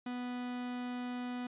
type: tone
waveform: 45% pulse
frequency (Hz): 246.9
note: B3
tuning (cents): 0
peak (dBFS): -37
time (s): 0.06-1.47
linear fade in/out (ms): 5
effects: resampled to 8000 Hz